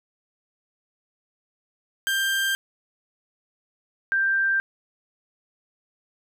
30% pulse / sine tone pair in turn, 1583 / 1577.2 Hz, G6 / G6, +17 / +10 cents, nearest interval unison, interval 7 cents, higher first, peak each -19 dBFS, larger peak neither, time 2.07-2.55 / 4.12-4.6 s, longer neither, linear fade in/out 0 ms, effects none

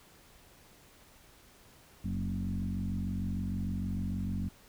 sine tone with frequency modulation, 138.4 Hz, C#3, 2 cents flat, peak -31 dBFS, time 2.04-4.49 s, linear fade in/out 10 ms, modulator 46.6 Hz, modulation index 2.2, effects pink hiss -59 dBFS RMS until 4.68 s

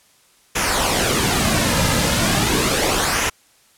pink noise with flanger, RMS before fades -18 dBFS, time 0.55-3.3 s, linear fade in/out 10 ms, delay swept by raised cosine 0.23 to 2.73 ms, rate 0.37 Hz, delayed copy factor -0.55, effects white hiss -55 dBFS RMS until 3.77 s + low-pass 11000 Hz 12 dB/octave

